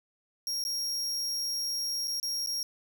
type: tone with dropouts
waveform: 40% pulse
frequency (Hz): 5588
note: F8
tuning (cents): 0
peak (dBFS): -29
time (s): 0.47-2.63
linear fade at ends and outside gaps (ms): 1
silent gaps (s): 0.64-0.65 / 2.074-2.079 / 2.2-2.229 / 2.462-2.472
effects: 11-bit